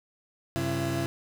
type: tone cluster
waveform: 30% pulse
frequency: 96.9 / 135.6 / 335.6 Hz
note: G2 / C#3 / E4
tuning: -20 / -38 / +31 cents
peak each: -32 / -28 / -28 dBFS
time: 0.56-1.06 s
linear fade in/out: 0 ms
effects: none